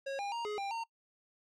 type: tone with pitch steps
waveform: square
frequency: 547 / 806 / 935 / 419.7 / 794 / 916 Hz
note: C#5 / G5 / A#5 / G#4 / G5 / A#5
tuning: -23 / +48 / +5 / +18 / +22 / -31 cents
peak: -36 dBFS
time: 0.06-0.84 s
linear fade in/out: 10 ms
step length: 130 ms
effects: noise-tail reverb RT60 0.1 s tail -23 dB re dry + low-pass 5000 Hz 12 dB/octave